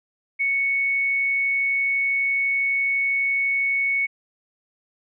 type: tone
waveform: sine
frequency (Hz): 2217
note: C#7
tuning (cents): 0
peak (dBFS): -19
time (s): 0.39-4.07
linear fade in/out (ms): 20
effects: none